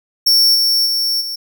45% pulse tone with level steps, 5460 Hz, F8, 40 cents flat, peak -9 / -12 / -15 / -22 dBFS, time 0.26-1.36 s, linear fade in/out 10 ms, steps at 0.54 / 0.85 / 1.2 s, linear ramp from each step 20 ms, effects none

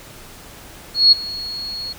sine tone with ADSR envelope, 4327 Hz, C#8, 43 cents flat, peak -5 dBFS, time 0.94-1.93 s, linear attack 180 ms, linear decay 14 ms, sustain -20 dB, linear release 9 ms, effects pink hiss -40 dBFS RMS until 1.98 s

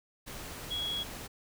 sine tone in noise, 3331 Hz, G#7, 4 cents sharp, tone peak -32 dBFS, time 0.7-1.04 s, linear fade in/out 20 ms, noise pink, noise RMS -43 dBFS, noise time 0.26-1.28 s, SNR +8 dB, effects none

